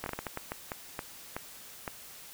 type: slowing click train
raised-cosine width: 0.5 ms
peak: -19 dBFS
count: 12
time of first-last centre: 0.04-1.878 s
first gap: 22 ms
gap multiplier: 1.37
effects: white hiss -49 dBFS RMS until 2.33 s